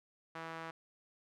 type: tone with band-pass filter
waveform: sawtooth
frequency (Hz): 163.3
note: E3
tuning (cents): -16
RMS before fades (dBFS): -45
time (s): 0.35-0.71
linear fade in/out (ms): 5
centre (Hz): 1300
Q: 1.1
effects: none